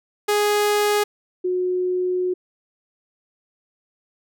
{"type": "tone pair in turn", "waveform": ["sawtooth", "sine"], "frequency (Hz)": [415.3, 364.2], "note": ["G#4", "F#4"], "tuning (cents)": [0, -27], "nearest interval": "major second", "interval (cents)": 227, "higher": "first", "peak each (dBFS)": [-13, -19], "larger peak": "first", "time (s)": [[0.28, 1.04], [1.44, 2.34]], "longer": "second", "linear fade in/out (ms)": 10, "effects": []}